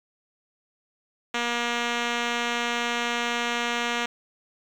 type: tone with low-pass filter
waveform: 5% pulse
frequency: 238 Hz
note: A#3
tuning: 36 cents sharp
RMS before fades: -27 dBFS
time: 1.34-4.06 s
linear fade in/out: 5 ms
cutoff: 4700 Hz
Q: 1.5
effects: 8-bit